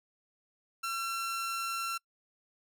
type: tone with amplitude modulation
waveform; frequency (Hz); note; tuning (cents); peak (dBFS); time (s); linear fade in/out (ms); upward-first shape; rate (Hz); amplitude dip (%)
sawtooth; 1355; E6; +47; -28; 0.83-1.98; 10; sine; 247; 25
effects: noise-tail reverb RT60 0.1 s tail -26 dB re dry